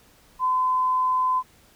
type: tone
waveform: sine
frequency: 1020 Hz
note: C6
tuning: 44 cents flat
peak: -19 dBFS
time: 0.39-1.43 s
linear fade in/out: 50 ms
effects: pink hiss -56 dBFS RMS until 1.75 s